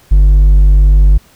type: tone with hard clipping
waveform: sine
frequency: 49 Hz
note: G1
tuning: in tune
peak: -4 dBFS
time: 0.11-1.18 s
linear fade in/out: 10 ms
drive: 3 dB
effects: pink hiss -46 dBFS RMS until 1.35 s